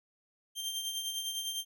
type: tone with tremolo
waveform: sawtooth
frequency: 3162 Hz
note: G7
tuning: 14 cents sharp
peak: -29 dBFS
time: 0.55-1.65 s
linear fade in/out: 50 ms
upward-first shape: triangle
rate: 9.9 Hz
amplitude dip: 55%
effects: none